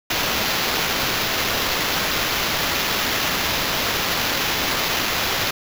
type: noise with sample-and-hold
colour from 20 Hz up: white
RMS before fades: -22 dBFS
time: 0.1-5.51 s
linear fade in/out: 5 ms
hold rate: 8820 Hz
effects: none